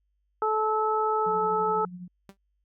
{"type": "harmonic tone", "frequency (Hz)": 433.8, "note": "A4", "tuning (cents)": -25, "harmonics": [1, 2, 3], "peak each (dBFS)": [-27, -27, -27], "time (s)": [0.42, 1.85], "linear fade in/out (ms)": 2}
{"type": "tone with tremolo", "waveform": "sine", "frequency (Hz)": 179, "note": "F3", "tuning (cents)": 43, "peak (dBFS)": -35, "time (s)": [1.26, 2.08], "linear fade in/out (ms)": 5, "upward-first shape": "triangle", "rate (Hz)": 12, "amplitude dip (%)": 60}
{"type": "tone with exponential decay", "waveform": "sawtooth", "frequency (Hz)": 196, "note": "G3", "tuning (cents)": 0, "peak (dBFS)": -37, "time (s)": [2.29, 2.37], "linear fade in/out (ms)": 0, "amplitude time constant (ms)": 16}
{"effects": ["added 50 Hz sine -70 dBFS peak until 2.64 s"]}